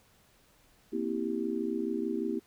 sine chord, C dominant seventh, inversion third, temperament just, 235.5 / 261.6 / 327 / 392.4 Hz, Bb3 / C4 / E4 / G4, +18 / 0 / -14 / +2 cents, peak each -35 / -37 / -34 / -35 dBFS, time 0.92-2.4 s, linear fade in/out 20 ms, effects pink hiss -64 dBFS RMS until 2.46 s

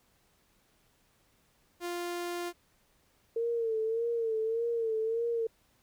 sawtooth tone, 349.2 Hz, F4, in tune, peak -30 dBFS, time 1.8-2.53 s, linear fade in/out 50 ms
sine tone with vibrato, 454.3 Hz, A#4, 45 cents flat, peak -28 dBFS, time 3.36-5.47 s, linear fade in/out 5 ms, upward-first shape sine, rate 1.7 Hz, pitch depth 58 cents each way
effects pink hiss -69 dBFS RMS until 5.82 s

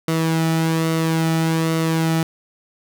sawtooth tone with flanger, 162.3 Hz, E3, 27 cents flat, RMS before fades -19 dBFS, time 0.08-2.23 s, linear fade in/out 2 ms, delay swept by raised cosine 1.2 to 1.89 ms, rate 1.2 Hz, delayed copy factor -0.5, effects none

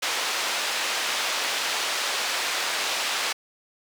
white band-pass noise, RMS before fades -27 dBFS, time 0.02-3.33 s, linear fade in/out 10 ms, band 520 to 4500 Hz, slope 12 dB/octave, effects none

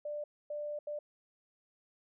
sine tone bursts at uneven times, 592 Hz, D5, 14 cents sharp, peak -36 dBFS, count 3, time 0.05-0.24 / 0.5-0.79 / 0.87-0.99 s, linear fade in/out 5 ms, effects none

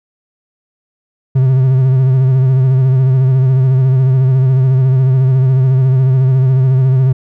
triangle tone with vibrato, 130.81 Hz, C3, in tune, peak -5 dBFS, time 1.35-7.13 s, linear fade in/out 10 ms, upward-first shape sine, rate 14 Hz, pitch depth 46 cents each way, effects none

